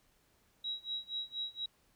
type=tone with tremolo; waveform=sine; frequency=3860 Hz; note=B7; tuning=40 cents flat; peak=-34 dBFS; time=0.64-1.66 s; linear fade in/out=5 ms; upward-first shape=sine; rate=4.2 Hz; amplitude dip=95%; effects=pink hiss -71 dBFS RMS until 1.95 s